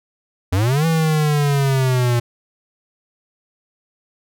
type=linear two-way sweep; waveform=square; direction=up then down; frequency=86 to 164.81 to 118.3 Hz; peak=-15 dBFS; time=0.52-2.2 s; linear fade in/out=10 ms; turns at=0.86 s; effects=none